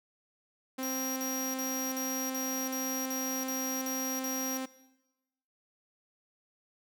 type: tone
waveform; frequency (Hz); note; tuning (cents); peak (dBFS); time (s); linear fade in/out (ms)
sawtooth; 261.7; C4; 0; -30; 0.78-4.66; 10
type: tone bursts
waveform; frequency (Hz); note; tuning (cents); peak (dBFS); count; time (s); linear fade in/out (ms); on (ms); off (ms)
20% pulse; 5720; F8; +41; -30; 10; 0.83-4.571; 0; 330; 49
effects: noise-tail reverb RT60 1.0 s tail -19 dB re dry